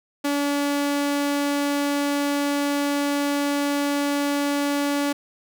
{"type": "tone", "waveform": "sawtooth", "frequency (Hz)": 286, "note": "D4", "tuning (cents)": -46, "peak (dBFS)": -17, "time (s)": [0.24, 5.13], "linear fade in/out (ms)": 10, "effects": []}